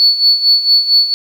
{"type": "tone with tremolo", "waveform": "sine", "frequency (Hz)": 4440, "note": "C#8", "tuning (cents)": 2, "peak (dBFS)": -4, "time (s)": [0, 1.14], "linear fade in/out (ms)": 0, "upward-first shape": "sine", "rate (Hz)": 4.4, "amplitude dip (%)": 75, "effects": ["tanh soft clip ceiling 0 dBFS", "7-bit"]}